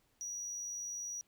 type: tone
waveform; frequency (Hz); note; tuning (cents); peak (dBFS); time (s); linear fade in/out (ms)
triangle; 5800; F#8; -35; -38; 0.21-1.21; 0
effects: pink hiss -74 dBFS RMS until 1.27 s